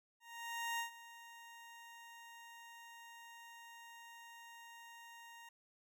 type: tone with ADSR envelope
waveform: 20% pulse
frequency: 932.3 Hz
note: A#5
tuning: in tune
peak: -32 dBFS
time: 0.2-5.49 s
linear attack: 590 ms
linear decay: 110 ms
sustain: -17 dB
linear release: 4 ms
effects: none